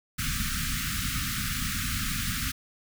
pink band-stop noise, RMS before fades -30 dBFS, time 0.18-2.52 s, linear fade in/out 10 ms, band 270 to 1200 Hz, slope 96 dB/octave, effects none

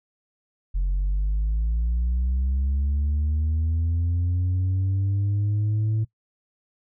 sine linear sweep, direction up, 43.65 to 110.5 Hz, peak -18 dBFS, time 0.74-6.05 s, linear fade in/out 20 ms, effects noise-tail reverb RT60 0.1 s tail -20 dB re dry + tanh soft clip ceiling -19 dBFS

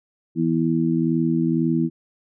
harmonic tone, 82 Hz, E2, 9 cents flat, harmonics 2 / 3 / 4, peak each -22 / -22 / -22 dBFS, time 0.35-1.9 s, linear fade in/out 50 ms, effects none

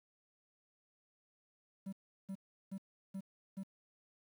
triangle tone bursts, 193.3 Hz, G3, 24 cents flat, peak -38 dBFS, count 5, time 1.86-3.635 s, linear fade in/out 10 ms, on 67 ms, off 360 ms, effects 11-bit

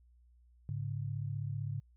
sine tone pair together, 106.09 / 141.7 Hz, G#2 / C#3, +37 / +38 cents, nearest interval perfect fourth, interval 501 cents, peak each -37 / -38 dBFS, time 0.69-1.8 s, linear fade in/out 0 ms, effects added 60 Hz sine -61 dBFS peak until 1.96 s

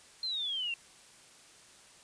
sine exponential sweep, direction down, 4212 to 2704 Hz, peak -32 dBFS, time 0.23-0.74 s, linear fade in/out 2 ms, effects white hiss -57 dBFS RMS until 2.03 s + resampled to 22050 Hz

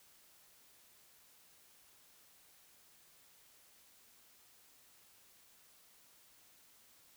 silence, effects white hiss -65 dBFS RMS until 7.16 s

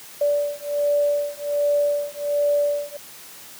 sine beating tone pair, 580 / 581.3 Hz, D5 / D5, -22 / -18 cents, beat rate 1.3 Hz, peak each -22 dBFS, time 0.21-2.97 s, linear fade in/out 5 ms, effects white hiss -42 dBFS RMS until 3.59 s + high-pass 100 Hz 12 dB/octave

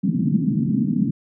white band-pass noise, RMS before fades -20 dBFS, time 0.03-1.11 s, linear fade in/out 10 ms, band 140 to 260 Hz, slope 48 dB/octave, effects none

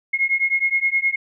sine beating tone pair, 2154 / 2163.6 Hz, C7 / C#7, +50 / -43 cents, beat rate 9.6 Hz, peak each -20 dBFS, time 0.13-1.16 s, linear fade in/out 10 ms, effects none

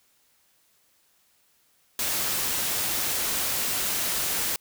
white noise, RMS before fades -27 dBFS, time 1.99-4.56 s, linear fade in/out 2 ms, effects white hiss -65 dBFS RMS until 4.6 s

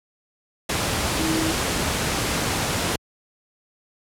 sine tone in noise, 320.4 Hz, E4, 49 cents flat, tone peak -23 dBFS, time 1.19-1.52 s, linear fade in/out 5 ms, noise pink, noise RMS -23 dBFS, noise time 0.69-2.96 s, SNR -3 dB, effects high-pass 60 Hz 12 dB/octave + low-pass 11000 Hz 12 dB/octave

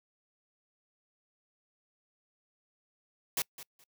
white noise with echo, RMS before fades -31 dBFS, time 3.37-3.42 s, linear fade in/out 2 ms, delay 210 ms, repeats 2, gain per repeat -15 dB, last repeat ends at 3.84 s, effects noise-tail reverb RT60 0.1 s tail -26 dB re dry

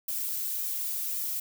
violet noise with flanger, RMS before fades -32 dBFS, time 0.08-1.4 s, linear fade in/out 5 ms, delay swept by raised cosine 1.6 to 3.1 ms, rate 1.8 Hz, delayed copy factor +0.75, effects none

